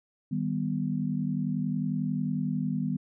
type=chord; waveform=sine; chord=Eb augmented; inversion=none; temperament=equal; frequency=155.56 / 196 / 246.9 Hz; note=Eb3 / G3 / B3; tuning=0 / 0 / 0 cents; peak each=-31 dBFS; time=0.31-2.97 s; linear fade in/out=10 ms; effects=none